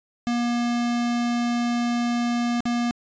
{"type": "tone with dropouts", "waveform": "square", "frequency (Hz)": 238.8, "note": "A#3", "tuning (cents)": 42, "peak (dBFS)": -22, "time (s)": [0.27, 2.91], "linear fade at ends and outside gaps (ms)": 0, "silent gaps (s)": [2.605, 2.655], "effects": ["resampled to 16000 Hz"]}